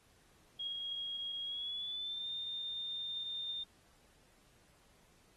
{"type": "tone with pitch glide", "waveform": "sine", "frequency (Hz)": [3282, 3621], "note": ["G#7", "A7"], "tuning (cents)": [-21, 49], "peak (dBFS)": -38, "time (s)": [0.59, 3.64], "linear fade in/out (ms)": 10, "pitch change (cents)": 170, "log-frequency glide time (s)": [1.43, 2.28], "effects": ["pink hiss -68 dBFS RMS until 5.36 s", "AAC 32 kbps"]}